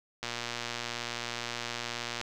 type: click train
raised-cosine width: 0.2 ms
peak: -17 dBFS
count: 237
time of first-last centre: 0.23-2.213 s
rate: 119 Hz
effects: none